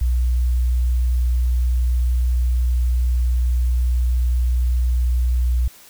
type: tone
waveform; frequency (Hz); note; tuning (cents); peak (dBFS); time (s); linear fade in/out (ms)
sine; 61.3; B1; -12; -14; 0.01-5.68; 5
effects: tanh soft clip ceiling -11 dBFS + white hiss -46 dBFS RMS until 5.89 s